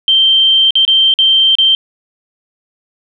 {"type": "tone with dropouts", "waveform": "sine", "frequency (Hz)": 3136, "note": "G7", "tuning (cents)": 0, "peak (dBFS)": -6, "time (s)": [0.08, 1.75], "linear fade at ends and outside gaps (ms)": 1, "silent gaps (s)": [[0.707, 0.754], [0.851, 0.878], [1.139, 1.188], [1.553, 1.585]], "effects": []}